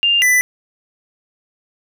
sine / square tone pair in turn, 2800 / 1992.1 Hz, F7 / B6, +4 / +14 cents, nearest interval tritone, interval 590 cents, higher first, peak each -11 dBFS, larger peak neither, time 0.03-0.22 / 0.22-0.41 s, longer neither, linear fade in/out 0 ms, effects none

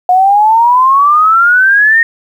sine exponential sweep, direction up, 719 to 1864.7 Hz, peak -4 dBFS, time 0.09-2.03 s, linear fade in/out 2 ms, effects 7-bit

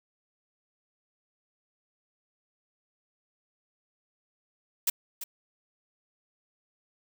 blue noise with echo, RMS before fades -25 dBFS, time 4.87-4.9 s, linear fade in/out 5 ms, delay 340 ms, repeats 1, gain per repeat -12 dB, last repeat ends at 5.24 s, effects none

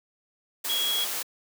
sine tone in noise, 3322 Hz, G#7, in tune, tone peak -25 dBFS, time 0.69-1.05 s, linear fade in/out 10 ms, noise white, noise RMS -31 dBFS, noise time 0.64-1.23 s, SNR +3 dB, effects high-pass 300 Hz 12 dB/octave

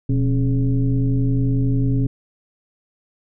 sine tone with frequency modulation, 123.47 Hz, B2, in tune, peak -15 dBFS, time 0.09-2.07 s, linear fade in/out 5 ms, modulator 149 Hz, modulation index 1, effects none

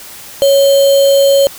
sine tone with sample-and-hold, 554.4 Hz, C#5, in tune, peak -5 dBFS, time 0.42-1.47 s, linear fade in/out 0 ms, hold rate 3675 Hz, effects white hiss -32 dBFS RMS until 1.58 s

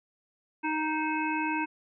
harmonic tone with a mistuned harmonic, 311.1 Hz, D#4, in tune, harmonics 1 / 3 / 5 / 7 / 8, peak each -31 / -31 / -36 / -40 / -35 dBFS, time 0.63-1.66 s, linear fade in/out 20 ms, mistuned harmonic 8, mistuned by +64 cents, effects none

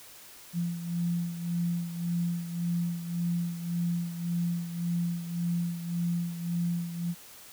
sine beating tone pair, 171.6 / 173.4 Hz, F3 / F3, -30 / -12 cents, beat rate 1.8 Hz, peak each -29 / -35 dBFS, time 0.53-7.15 s, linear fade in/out 50 ms, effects white hiss -50 dBFS RMS until 7.52 s

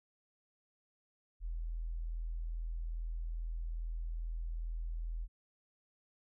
sine tone, 41.2 Hz, E1, in tune, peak -36 dBFS, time 1.4-5.28 s, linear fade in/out 50 ms, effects none

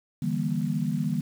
sine chord, E half-diminished seventh, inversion third, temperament just, 148.33 / 164.81 / 197.78 / 237.3 Hz, D3 / E3 / G3 / Bb3, +18 / 0 / +16 / +31 cents, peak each -30 dBFS, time 0.22-1.21 s, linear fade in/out 5 ms, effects 8-bit

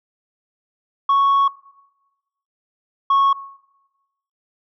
sine tone pair in turn, 1108.7 / 1101.7 Hz, C#6 / C#6, 0 / -11 cents, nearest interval unison, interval 11 cents, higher first, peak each -10 dBFS, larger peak neither, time 1.09-1.48 / 3.1-3.33 s, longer first, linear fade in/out 5 ms, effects noise-tail reverb RT60 1.0 s tail -21 dB re dry + tanh soft clip ceiling -11 dBFS

